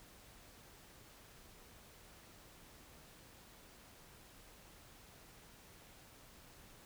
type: silence
effects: pink hiss -60 dBFS RMS until 6.85 s